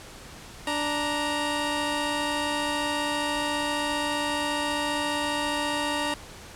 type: tone pair together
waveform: 15% pulse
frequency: 293.7 / 935.9 Hz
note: D4 / A#5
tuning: 0 / +7 cents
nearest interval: octave + minor sixth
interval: 2007 cents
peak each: -22 dBFS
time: 0.67-6.14 s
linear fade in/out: 2 ms
effects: pink hiss -44 dBFS RMS until 6.55 s + low-pass 10000 Hz 12 dB/octave